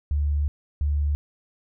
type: tone pair in turn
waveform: sine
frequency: 73 / 73 Hz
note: D2 / D2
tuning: -10 / -10 cents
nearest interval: unison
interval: 0 cents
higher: neither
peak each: -20 dBFS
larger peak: neither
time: 0.11-0.48 / 0.81-1.15 s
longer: first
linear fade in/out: 0 ms
effects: none